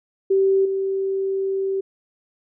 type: tone with level steps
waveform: sine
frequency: 387.2 Hz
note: G4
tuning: 21 cents flat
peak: -14 / -20 dBFS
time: 0.3-1.81 s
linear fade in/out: 10 ms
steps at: 0.65 s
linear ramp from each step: 5 ms
effects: none